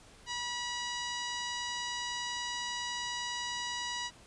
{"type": "tone", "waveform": "10% pulse", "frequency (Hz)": 970, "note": "B5", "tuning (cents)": -31, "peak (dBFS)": -26, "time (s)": [0.26, 4.11], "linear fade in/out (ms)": 50, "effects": ["pink hiss -57 dBFS RMS until 4.26 s", "resampled to 22050 Hz"]}